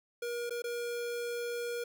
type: tone with dropouts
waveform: square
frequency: 476.4 Hz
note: A#4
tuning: 38 cents sharp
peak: -35 dBFS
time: 0.22-1.84 s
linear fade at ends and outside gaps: 5 ms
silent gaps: 0.496-0.506 / 0.621-0.64 s
effects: none